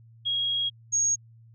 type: tone pair in turn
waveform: sine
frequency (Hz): 3289 / 6578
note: G#7 / G#8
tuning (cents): -18 / -18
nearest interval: octave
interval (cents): 1200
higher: second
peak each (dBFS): -24 / -21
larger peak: second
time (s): 0.25-0.7 / 0.92-1.16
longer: first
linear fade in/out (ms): 20
effects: added 114 Hz sine -50 dBFS peak until 1.54 s